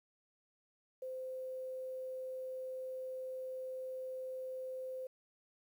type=tone with quantisation; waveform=sine; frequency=517 Hz; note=C5; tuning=21 cents flat; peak=-40 dBFS; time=1.02-5.07 s; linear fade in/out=5 ms; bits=11; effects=none